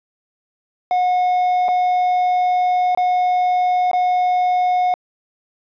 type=tone with dropouts; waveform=triangle; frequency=726 Hz; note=F#5; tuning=33 cents flat; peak=-12 dBFS; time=0.91-4.94 s; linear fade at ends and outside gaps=1 ms; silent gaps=1.683-1.687 / 2.949-2.974 / 3.914-3.932 s; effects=resampled to 11025 Hz + 9-bit